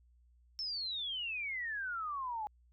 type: exponential sweep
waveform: sine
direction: down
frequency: 5400 to 826 Hz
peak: -36 dBFS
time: 0.59-2.47 s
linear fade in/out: 0 ms
effects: added 60 Hz sine -63 dBFS peak until 2.72 s